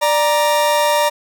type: tone pair together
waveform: 40% pulse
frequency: 591 / 938.2 Hz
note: D5 / A#5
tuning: +11 / +11 cents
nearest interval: minor sixth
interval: 800 cents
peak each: -15 dBFS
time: 0.01-1.1 s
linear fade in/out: 20 ms
effects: none